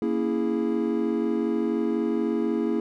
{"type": "chord", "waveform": "triangle", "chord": "A# half-diminished seventh", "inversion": "none", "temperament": "equal", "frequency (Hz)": [233.1, 277.2, 329.6, 415.3], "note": ["A#3", "C#4", "E4", "G#4"], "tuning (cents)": [0, 0, 0, 0], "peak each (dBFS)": [-25, -29, -25, -27], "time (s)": [0.02, 2.8], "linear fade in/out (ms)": 2, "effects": []}